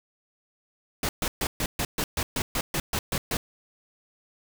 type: noise bursts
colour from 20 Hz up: pink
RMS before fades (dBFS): -27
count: 13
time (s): 1.03-3.37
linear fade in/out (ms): 2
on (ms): 60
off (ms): 130
effects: none